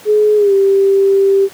sine tone with pitch glide, 422.8 to 392.2 Hz, G#4 to G4, +31 to +1 cents, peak -7 dBFS, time 0.05-1.49 s, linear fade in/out 50 ms, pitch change -130 cents, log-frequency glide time 0.36-0.53 s, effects pink hiss -38 dBFS RMS until 1.53 s + high-pass 200 Hz 12 dB/octave

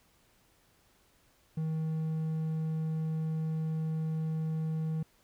triangle tone with hard clipping, 158.7 Hz, D#3, 35 cents sharp, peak -31 dBFS, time 1.57-5.03 s, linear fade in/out 5 ms, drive 6 dB, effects pink hiss -67 dBFS RMS until 5.23 s

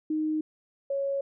sine tone pair in turn, 310 / 553.5 Hz, D#4 / C#5, -6 / -3 cents, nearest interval minor seventh, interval 1003 cents, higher second, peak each -25 / -26 dBFS, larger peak first, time 0.1-0.41 / 0.9-1.21 s, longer neither, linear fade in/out 5 ms, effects none

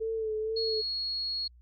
sine tone with vibrato, 440 Hz, A4, in tune, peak -29 dBFS, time 0-0.82 s, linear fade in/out 20 ms, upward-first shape sine, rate 2.1 Hz, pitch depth 34 cents each way
sine tone, 4320 Hz, C#8, 45 cents flat, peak -30 dBFS, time 0.56-1.48 s, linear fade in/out 10 ms
effects added 60 Hz sine -53 dBFS peak until 1.61 s + Opus 48 kbps

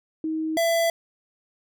sine / square tone pair in turn, 316.4 / 668.5 Hz, D#4 / E5, +29 / +24 cents, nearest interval octave + minor second, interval 1295 cents, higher second, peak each -24 / -20 dBFS, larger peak second, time 0.24-0.57 / 0.57-0.9 s, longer neither, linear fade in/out 2 ms, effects none

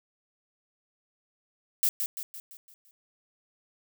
violet noise with echo, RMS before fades -24 dBFS, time 1.83-1.89 s, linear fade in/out 0 ms, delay 170 ms, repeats 6, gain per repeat -6 dB, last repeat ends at 2.91 s, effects none

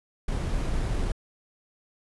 brown noise with sample-and-hold, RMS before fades -27 dBFS, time 0.28-1.12 s, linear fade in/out 5 ms, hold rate 8820 Hz, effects resampled to 24000 Hz

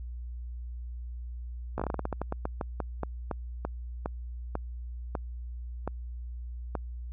slowing click train, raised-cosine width 1 ms, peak -17 dBFS, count 23, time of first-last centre 1.78-6.753 s, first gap 16 ms, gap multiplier 1.21, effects added 60 Hz sine -36 dBFS peak until 7.12 s

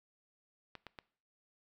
clicks, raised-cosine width 0.3 ms, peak -30 dBFS, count 3, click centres 0.753 / 0.867 / 0.988 s, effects noise-tail reverb RT60 0.5 s tail -21 dB re dry

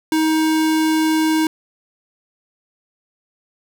square tone, 315.6 Hz, D#4, 25 cents sharp, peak -15 dBFS, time 0.12-1.47 s, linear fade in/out 2 ms, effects none

